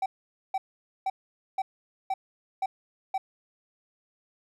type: tone bursts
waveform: triangle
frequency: 768 Hz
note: G5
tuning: 36 cents flat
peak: -23 dBFS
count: 7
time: 0.02-3.18 s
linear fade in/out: 5 ms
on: 40 ms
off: 480 ms
effects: none